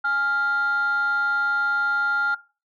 sine tone pair together, 830.4 / 1398 Hz, G#5 / F6, 0 / +1 cents, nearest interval major sixth, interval 901 cents, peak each -28 / -19 dBFS, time 0.04-2.35 s, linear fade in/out 10 ms, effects noise-tail reverb RT60 0.3 s tail -18 dB re dry + tanh soft clip ceiling -17 dBFS

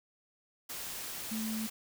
sine tone in noise, 220 Hz, A3, in tune, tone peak -34 dBFS, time 1.31-1.67 s, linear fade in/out 10 ms, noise white, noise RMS -41 dBFS, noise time 0.69-1.7 s, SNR +4 dB, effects none

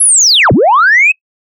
sine linear two-way sweep, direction down then up, 11175 to 87.31 to 2611 Hz, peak -3 dBFS, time 0-1.12 s, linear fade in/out 10 ms, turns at 0.52 s, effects noise-tail reverb RT60 0.1 s tail -25 dB re dry + tanh soft clip ceiling 0 dBFS

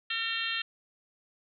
harmonic tone, 454.6 Hz, A#4, 43 cents flat, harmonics 3 / 4 / 5 / 6 / 7 / 8 / 9, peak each -40 / -36 / -44 / -35 / -35 / -39 / -40 dBFS, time 0.1-0.62 s, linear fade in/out 5 ms, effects none

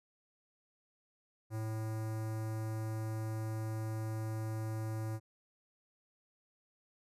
square tone with notch filter, 110 Hz, A2, in tune, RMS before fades -38 dBFS, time 1.5-5.2 s, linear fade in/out 50 ms, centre 3200 Hz, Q 0.57, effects resampled to 32000 Hz

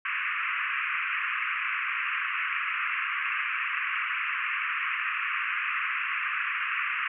white band-pass noise, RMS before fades -30 dBFS, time 0.05-7.08 s, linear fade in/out 5 ms, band 1100 to 2700 Hz, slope 96 dB/octave, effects none

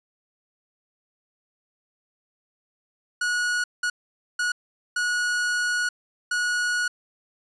45% pulse tone bursts at uneven times, 1458 Hz, F#6, 26 cents flat, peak -22 dBFS, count 5, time 3.21-3.64 / 3.83-3.9 / 4.39-4.52 / 4.96-5.89 / 6.31-6.88 s, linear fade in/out 5 ms, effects resampled to 22050 Hz

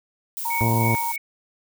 violet noise, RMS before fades -30 dBFS, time 0.37-1.16 s, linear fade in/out 0 ms
sine tone, 935 Hz, A#5, 5 cents sharp, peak -24 dBFS, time 0.45-1.12 s, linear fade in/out 5 ms
sine tone with tremolo, 2228 Hz, C#7, 8 cents sharp, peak -25 dBFS, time 0.5-1.18 s, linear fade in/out 5 ms, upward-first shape sine, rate 3.1 Hz, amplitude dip 85%
harmonic tone, 114.2 Hz, A#2, 35 cents flat, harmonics 1 / 2 / 3 / 4 / 5 / 6 / 7 / 8 / 9, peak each -20 / -26 / -30 / -32 / -34 / -36 / -37 / -38 / -39 dBFS, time 0.61-0.95 s, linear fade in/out 0 ms
effects none

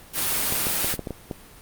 white noise, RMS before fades -24 dBFS, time 0.13-0.97 s, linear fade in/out 50 ms
clicks, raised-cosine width 2 ms, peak -16 dBFS, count 8, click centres 0.524 / 0.669 / 0.845 / 0.94 / 0.993 / 1.072 / 1.107 / 1.312 s
effects pink hiss -47 dBFS RMS until 1.61 s + Opus 32 kbps

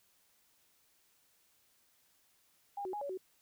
sine tone with pitch steps, 808 / 373.1 / 831 / 565 / 374.6 Hz, G#5 / F#4 / G#5 / C#5 / F#4, -48 / +14 / +1 / +33 / +21 cents, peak -37 dBFS, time 2.77-3.175 s, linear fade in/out 5 ms, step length 81 ms, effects white hiss -71 dBFS RMS until 3.41 s

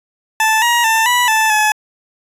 20% pulse tone with pitch steps, 878 / 950 / 892 / 980 / 878 / 854 Hz, A5 / A#5 / A5 / B5 / A5 / G#5, -4 / +33 / +23 / -14 / -4 / +48 cents, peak -6 dBFS, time 0.4-1.72 s, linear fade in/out 2 ms, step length 220 ms, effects resampled to 32000 Hz

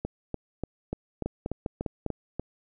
two click trains, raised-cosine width 2 ms, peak -17 / -16 dBFS, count 9 / 5, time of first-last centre 0.05-2.396 / 1.26-2.063 s, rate 3.41 / 4.98 Hz, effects none

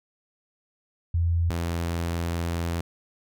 sine / sawtooth tone pair in turn, 84.7 / 84.7 Hz, E2 / E2, +48 / +48 cents, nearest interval unison, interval 0 cents, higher neither, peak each -20 / -22 dBFS, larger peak first, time 1.14-1.5 / 1.5-2.81 s, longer second, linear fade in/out 5 ms, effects none

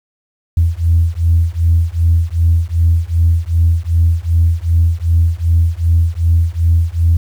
sine beating tone pair, 82.3 / 84.9 Hz, E2 / F2, -2 / -48 cents, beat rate 2.6 Hz, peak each -12 dBFS, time 0.57-7.17 s, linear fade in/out 5 ms, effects tanh soft clip ceiling -2 dBFS + 7-bit

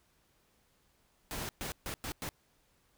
pink noise bursts at uneven times, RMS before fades -39 dBFS, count 5, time 1.31-1.49 / 1.61-1.72 / 1.86-1.94 / 2.04-2.12 / 2.22-2.29 s, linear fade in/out 0 ms, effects pink hiss -71 dBFS RMS until 2.97 s

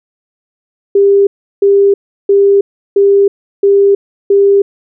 sine tone bursts, 398.7 Hz, G4, 29 cents sharp, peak -4 dBFS, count 6, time 0.95-4.62 s, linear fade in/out 5 ms, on 320 ms, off 350 ms, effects none

